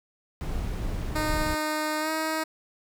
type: noise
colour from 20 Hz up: brown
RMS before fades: -30 dBFS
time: 0.41-1.55 s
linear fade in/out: 0 ms
type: tone with pitch glide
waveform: 10% pulse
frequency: 307.2 to 316.2 Hz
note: D#4 to D#4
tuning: -22 to +28 cents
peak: -18 dBFS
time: 1.15-2.44 s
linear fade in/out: 10 ms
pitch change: +50 cents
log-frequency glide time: 2-2.1 s
effects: none